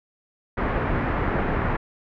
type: low-pass noise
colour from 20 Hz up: pink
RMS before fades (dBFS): -24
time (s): 0.57-1.77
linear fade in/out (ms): 10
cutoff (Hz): 1900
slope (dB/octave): 24
effects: none